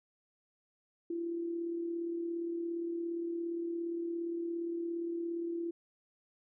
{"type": "tone with amplitude modulation", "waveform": "sine", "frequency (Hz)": 338.7, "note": "E4", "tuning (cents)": 47, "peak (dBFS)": -32, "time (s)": [1.1, 5.71], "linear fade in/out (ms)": 5, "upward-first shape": "sine", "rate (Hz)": 37.3, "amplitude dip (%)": 40, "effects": []}